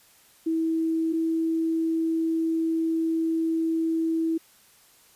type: tone pair in turn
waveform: sine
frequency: 324.5 / 325.7 Hz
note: E4 / E4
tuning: -27 / -21 cents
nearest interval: unison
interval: 6 cents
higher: second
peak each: -22 dBFS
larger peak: neither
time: 0.46-1.13 / 1.13-4.38 s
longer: second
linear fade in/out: 10 ms
effects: white hiss -57 dBFS RMS until 5.15 s + resampled to 32000 Hz